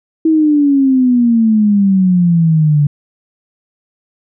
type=exponential sweep; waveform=sine; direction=down; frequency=323.9 to 143.8 Hz; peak=-7 dBFS; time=0.25-2.87 s; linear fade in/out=5 ms; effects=none